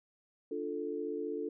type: chord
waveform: sine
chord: D minor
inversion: none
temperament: equal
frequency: 293.7 / 349.2 / 440 Hz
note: D4 / F4 / A4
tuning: 0 / 0 / 0 cents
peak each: -40 / -40 / -37 dBFS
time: 0.51-1.49 s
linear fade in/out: 5 ms
effects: none